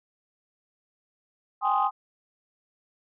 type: chord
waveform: sine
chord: Ab major seventh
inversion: third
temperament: equal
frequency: 784 / 830.6 / 1046.5 / 1244.5 Hz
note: G5 / Ab5 / C6 / Eb6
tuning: 0 / 0 / 0 / 0 cents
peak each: -26 dBFS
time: 1.61-1.91 s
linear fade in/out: 50 ms
effects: tanh soft clip ceiling -13 dBFS